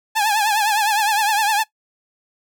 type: tone with vibrato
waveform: sawtooth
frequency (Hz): 847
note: G#5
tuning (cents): +34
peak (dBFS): -12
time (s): 0.15-1.64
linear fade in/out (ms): 20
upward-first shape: triangle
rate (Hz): 9.8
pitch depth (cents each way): 110
effects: noise-tail reverb RT60 0.1 s tail -19 dB re dry